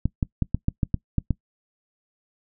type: clicks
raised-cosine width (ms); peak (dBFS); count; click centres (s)
5; -9; 9; 0.056 / 0.228 / 0.423 / 0.546 / 0.684 / 0.832 / 0.943 / 1.183 / 1.307
effects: noise-tail reverb RT60 0.1 s tail -22 dB re dry